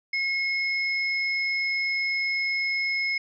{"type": "tone pair together", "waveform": "sine", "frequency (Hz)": [2168, 5148], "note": ["C#7", "E8"], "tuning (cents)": [-39, -42], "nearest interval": "octave + minor third", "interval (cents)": 1497, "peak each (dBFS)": [-24, -33], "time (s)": [0.13, 3.18], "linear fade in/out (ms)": 5, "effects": []}